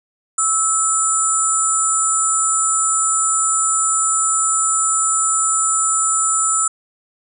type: tone cluster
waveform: sine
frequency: 1311 / 7220 / 7790 / 9150 Hz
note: E6 / A8 / B8 / D9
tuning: -10 / +44 / -25 / -46 cents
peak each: -20 dBFS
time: 0.38-6.68 s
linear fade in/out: 5 ms
effects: none